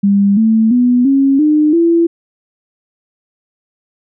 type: tone with pitch steps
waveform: sine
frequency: 200 / 221.9 / 246.2 / 273.2 / 303.1 / 336.4 Hz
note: G3 / A3 / B3 / C#4 / D#4 / E4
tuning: +35 / +15 / -5 / -25 / -45 / +35 cents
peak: -7 dBFS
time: 0.03-2.07 s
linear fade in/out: 10 ms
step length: 340 ms
effects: none